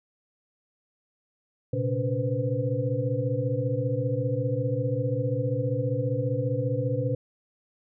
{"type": "tone cluster", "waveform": "sine", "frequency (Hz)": [118.3, 133.3, 285.2, 483.7, 509], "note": ["A#2", "C3", "C#4", "B4", "C5"], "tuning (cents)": [26, 33, 49, -36, -48], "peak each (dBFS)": [-28, -30, -34, -34, -30], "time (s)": [1.73, 7.15], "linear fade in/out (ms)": 5, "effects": []}